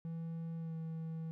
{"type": "tone with pitch glide", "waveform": "triangle", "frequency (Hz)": [164.81, 161.98], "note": ["E3", "E3"], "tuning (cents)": [0, -30], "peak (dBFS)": -37, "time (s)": [0.05, 1.31], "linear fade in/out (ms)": 0, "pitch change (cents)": -30, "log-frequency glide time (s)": [0.57, 0.75], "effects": []}